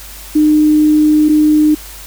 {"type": "tone pair in turn", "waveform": "sine", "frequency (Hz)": [304.2, 304.2], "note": ["D#4", "D#4"], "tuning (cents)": [-39, -39], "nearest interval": "unison", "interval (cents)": 0, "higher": "neither", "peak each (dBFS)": -6, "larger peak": "neither", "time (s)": [[0.35, 1.29], [1.29, 1.75]], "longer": "first", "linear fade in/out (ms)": 10, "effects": ["added 50 Hz sine -34 dBFS peak until 2.06 s", "white hiss -33 dBFS RMS until 2.06 s"]}